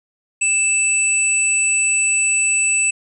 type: tone pair together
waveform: sine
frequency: 2637 / 7921 Hz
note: E7 / B8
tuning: 0 / +4 cents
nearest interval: octave + perfect fifth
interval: 1904 cents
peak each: -17 dBFS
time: 0.41-2.91 s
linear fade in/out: 10 ms
effects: none